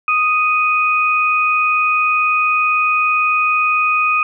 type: tone pair together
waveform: sine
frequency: 1244.5 / 2491 Hz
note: D#6 / D#7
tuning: 0 / +1 cents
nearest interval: octave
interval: 1201 cents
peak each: -15 dBFS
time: 0.08-4.23 s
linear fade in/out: 2 ms
effects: none